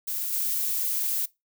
violet noise with level steps, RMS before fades -30 / -27 dBFS, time 0.07-1.26 s, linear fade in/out 10 ms, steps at 0.32 s, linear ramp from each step 10 ms, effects noise-tail reverb RT60 0.2 s tail -21 dB re dry

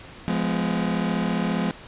40% pulse chord, F diminished, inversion none, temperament just, 174.61 / 209.5 / 251.4 Hz, F3 / Ab3 / Cb4, 0 / +15 / +31 cents, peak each -25 / -25 / -28 dBFS, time 0.28-1.71 s, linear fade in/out 0 ms, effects pink hiss -43 dBFS RMS until 1.87 s + resampled to 8000 Hz

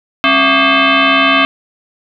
sine tone with frequency modulation, 740 Hz, F#5, in tune, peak -7 dBFS, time 0.24-1.45 s, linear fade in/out 0 ms, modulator 469 Hz, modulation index 5.3, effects none

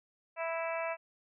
harmonic tone, 329.6 Hz, E4, in tune, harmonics 2 / 3 / 4 / 5 / 6 / 7 / 8, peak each -35 / -40 / -43 / -46 / -46 / -43 / -44 dBFS, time 0.36-0.97 s, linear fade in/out 50 ms, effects none

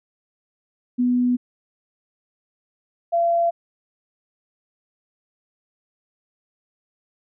sine tone pair in turn, 246.9 / 681.6 Hz, B3 / F5, 0 / -42 cents, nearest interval octave + tritone, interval 1758 cents, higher second, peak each -16 dBFS, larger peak neither, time 0.98-1.37 / 3.12-3.51 s, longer neither, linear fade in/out 20 ms, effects none

